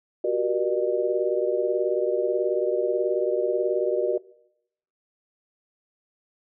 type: tone cluster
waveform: sine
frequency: 366.1 / 384.5 / 475.3 / 605 Hz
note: F#4 / G4 / A#4 / D#5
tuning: -18 / -33 / +34 / -49 cents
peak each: -27 dBFS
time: 0.24-4.18 s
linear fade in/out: 5 ms
effects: noise-tail reverb RT60 0.8 s tail -21 dB re dry